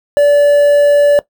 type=tone with quantisation; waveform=triangle; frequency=578 Hz; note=D5; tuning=28 cents flat; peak=-3 dBFS; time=0.17-1.19 s; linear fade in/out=0 ms; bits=5; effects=noise-tail reverb RT60 0.1 s tail -17 dB re dry